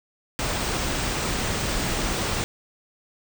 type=band-stop noise; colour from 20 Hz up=pink; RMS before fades=-26 dBFS; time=0.39-2.44 s; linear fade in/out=0 ms; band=9500 to 15000 Hz; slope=96 dB/octave; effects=none